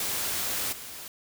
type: noise with level steps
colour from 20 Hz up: white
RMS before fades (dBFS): -30 / -41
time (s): 0-1.08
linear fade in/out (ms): 2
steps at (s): 0.72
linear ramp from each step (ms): 10
effects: none